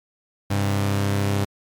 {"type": "tone pair together", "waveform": "sawtooth", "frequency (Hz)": [100, 133.48], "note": ["G2", "C3"], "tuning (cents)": [35, 35], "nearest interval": "perfect fourth", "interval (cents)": 500, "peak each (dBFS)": [-16, -25], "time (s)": [0.5, 1.45], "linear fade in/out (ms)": 10, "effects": ["MP3 96 kbps"]}